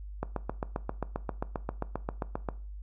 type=click train; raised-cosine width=1 ms; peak=-17 dBFS; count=18; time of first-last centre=0.23-2.488 s; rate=7.53 Hz; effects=noise-tail reverb RT60 0.4 s tail -18 dB re dry + added 50 Hz sine -39 dBFS peak until 2.82 s